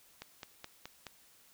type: click train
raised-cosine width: 0.2 ms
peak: -26 dBFS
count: 5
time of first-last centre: 0.22-1.067 s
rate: 4.72 Hz
effects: white hiss -63 dBFS RMS until 1.53 s